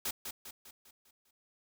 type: noise with echo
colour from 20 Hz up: white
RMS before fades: -35 dBFS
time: 0.05-0.11 s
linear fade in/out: 5 ms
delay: 200 ms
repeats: 6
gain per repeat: -6 dB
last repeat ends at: 1.31 s
effects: none